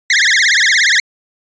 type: tone with vibrato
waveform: sawtooth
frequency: 1869 Hz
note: A#6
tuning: 4 cents sharp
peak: -5 dBFS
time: 0.1-1 s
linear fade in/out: 2 ms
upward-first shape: triangle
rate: 17 Hz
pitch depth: 290 cents each way
effects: resampled to 16000 Hz